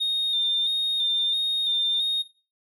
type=tone with vibrato; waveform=triangle; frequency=3659 Hz; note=A#7; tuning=33 cents flat; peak=-18 dBFS; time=0-2.23 s; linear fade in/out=20 ms; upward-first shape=square; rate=1.5 Hz; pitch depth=26 cents each way; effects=noise-tail reverb RT60 0.3 s tail -17 dB re dry + tanh soft clip ceiling -19 dBFS